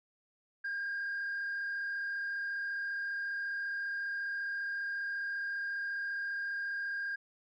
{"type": "tone with frequency modulation", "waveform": "sine", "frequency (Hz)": 1610, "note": "G6", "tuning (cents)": 46, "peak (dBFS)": -32, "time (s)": [0.64, 7.16], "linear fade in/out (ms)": 10, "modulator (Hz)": 34.7, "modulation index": 0.7, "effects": ["tanh soft clip ceiling -32 dBFS"]}